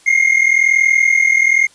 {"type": "tone pair together", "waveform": "triangle", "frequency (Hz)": [2110, 2151], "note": ["C7", "C7"], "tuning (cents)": [14, 47], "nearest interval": "unison", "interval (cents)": 33, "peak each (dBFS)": -11, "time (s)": [0.06, 1.67], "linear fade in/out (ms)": 10, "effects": ["white hiss -48 dBFS RMS until 1.74 s", "resampled to 22050 Hz"]}